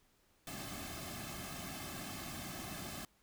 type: noise with comb filter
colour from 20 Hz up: pink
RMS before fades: -45 dBFS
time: 0.47-3.05 s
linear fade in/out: 2 ms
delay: 2.1 ms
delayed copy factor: -0.8
effects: pink hiss -72 dBFS RMS until 3.22 s